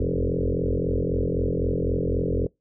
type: tone with frequency modulation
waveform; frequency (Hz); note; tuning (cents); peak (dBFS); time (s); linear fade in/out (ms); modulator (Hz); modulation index
sine; 177.3; F3; +26; -21; 0-2.47; 5; 43.8; 7.3
effects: noise-tail reverb RT60 0.2 s tail -25 dB re dry